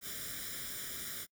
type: noise with comb filter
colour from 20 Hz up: white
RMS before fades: -42 dBFS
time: 0.01-1.27 s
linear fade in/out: 50 ms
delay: 0.56 ms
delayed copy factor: +0.85
effects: noise-tail reverb RT60 0.1 s tail -26 dB re dry

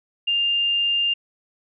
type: tone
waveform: sine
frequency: 2802 Hz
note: F7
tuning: 5 cents sharp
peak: -18 dBFS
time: 0.27-1.14 s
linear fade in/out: 10 ms
effects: none

